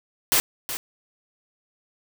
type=noise with echo; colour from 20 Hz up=white; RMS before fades=-19 dBFS; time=0.32-0.4 s; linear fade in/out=0 ms; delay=370 ms; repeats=1; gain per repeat=-11 dB; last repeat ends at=0.77 s; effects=none